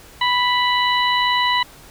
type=harmonic tone; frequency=987.8 Hz; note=B5; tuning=in tune; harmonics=1 / 2 / 3 / 4; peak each=-18 / -21 / -23 / -24 dBFS; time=0.21-1.63 s; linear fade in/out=5 ms; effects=pink hiss -44 dBFS RMS until 1.9 s